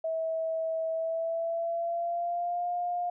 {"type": "tone with pitch glide", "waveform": "sine", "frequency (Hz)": [648, 706.6], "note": ["E5", "F5"], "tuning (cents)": [-30, 20], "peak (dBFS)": -28, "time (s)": [0.04, 3.1], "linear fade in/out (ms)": 5, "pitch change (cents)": 150, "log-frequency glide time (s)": [0.9, 2.68], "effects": []}